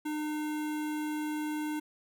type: tone with notch filter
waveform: square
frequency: 303.4 Hz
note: D#4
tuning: 44 cents flat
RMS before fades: -34 dBFS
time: 0.05-1.8 s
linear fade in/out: 10 ms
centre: 4900 Hz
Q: 1.5
effects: none